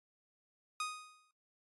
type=tone with exponential decay; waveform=sawtooth; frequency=1244.5 Hz; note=D#6; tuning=in tune; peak=-30 dBFS; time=0.8-1.31 s; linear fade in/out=2 ms; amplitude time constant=110 ms; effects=AAC 32 kbps